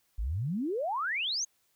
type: exponential sweep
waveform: sine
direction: up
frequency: 47.03 to 6740 Hz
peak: -29 dBFS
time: 0.18-1.45 s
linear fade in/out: 10 ms
effects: white hiss -72 dBFS RMS until 1.75 s